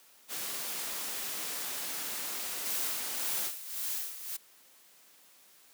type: noise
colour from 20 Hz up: white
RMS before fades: -37 dBFS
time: 0.28-3.52 s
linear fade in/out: 50 ms
type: noise with tremolo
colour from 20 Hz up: blue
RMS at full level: -34 dBFS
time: 2.65-4.37 s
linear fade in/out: 10 ms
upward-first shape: sine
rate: 1.8 Hz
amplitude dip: 70%
effects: white hiss -60 dBFS RMS until 5.73 s + high-pass 200 Hz 12 dB/octave